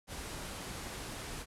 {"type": "low-pass noise", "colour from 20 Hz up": "pink", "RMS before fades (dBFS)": -43, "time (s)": [0.07, 1.46], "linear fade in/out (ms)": 50, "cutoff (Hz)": 12000, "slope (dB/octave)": 48, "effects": []}